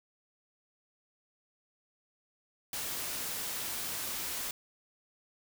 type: noise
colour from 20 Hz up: white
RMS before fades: -37 dBFS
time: 2.73-4.51 s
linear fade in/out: 2 ms
effects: none